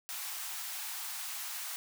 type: high-pass noise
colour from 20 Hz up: white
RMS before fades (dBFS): -40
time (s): 0.09-1.76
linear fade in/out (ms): 0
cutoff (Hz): 710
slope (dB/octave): 48
effects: none